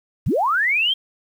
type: linear sweep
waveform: sine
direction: up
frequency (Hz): 60.3 to 3248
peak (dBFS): -16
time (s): 0.26-0.94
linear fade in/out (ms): 10
effects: 8-bit